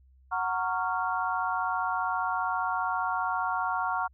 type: chord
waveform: sine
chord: Gb major seventh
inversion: none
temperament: just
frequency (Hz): 740 / 925 / 1110 / 1387.5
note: Gb5 / Bb5 / Db6 / F6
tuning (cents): 0 / -14 / +2 / -12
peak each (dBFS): -32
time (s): 0.31-4.08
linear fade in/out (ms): 20
effects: added 65 Hz sine -56 dBFS peak until 4.13 s